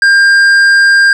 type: tone with tanh clipping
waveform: triangle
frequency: 1600 Hz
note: G6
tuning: 35 cents sharp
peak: -5 dBFS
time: 0.02-1.13 s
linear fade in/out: 2 ms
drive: 12 dB
effects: none